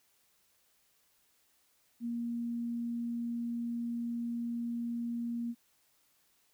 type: tone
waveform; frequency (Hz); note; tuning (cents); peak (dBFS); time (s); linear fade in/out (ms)
sine; 235.6; A#3; +19; -33; 2-5.55; 50
effects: white hiss -71 dBFS RMS until 6.53 s